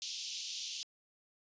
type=band-pass noise; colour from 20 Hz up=white; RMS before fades=-42 dBFS; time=0.02-0.83 s; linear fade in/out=0 ms; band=2800 to 6400 Hz; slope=48 dB/octave; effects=resampled to 16000 Hz